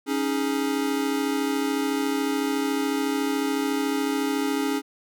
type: chord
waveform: square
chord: C# suspended second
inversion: none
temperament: equal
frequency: 277.2 / 311.1 / 415.3 Hz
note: C#4 / D#4 / G#4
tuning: 0 / 0 / 0 cents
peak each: -26 / -30 / -30 dBFS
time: 0.06-4.82 s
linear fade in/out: 50 ms
effects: none